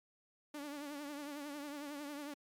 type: tone with vibrato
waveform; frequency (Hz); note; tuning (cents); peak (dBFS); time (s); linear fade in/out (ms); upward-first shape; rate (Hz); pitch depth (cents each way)
sawtooth; 290; D4; -22; -39; 0.54-2.34; 5; triangle; 11; 79
effects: MP3 96 kbps